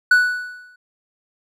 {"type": "tone with exponential decay", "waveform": "triangle", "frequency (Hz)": 1480, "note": "F#6", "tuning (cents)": 0, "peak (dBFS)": -6, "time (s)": [0.11, 0.76], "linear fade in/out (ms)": 5, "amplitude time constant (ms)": 140, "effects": []}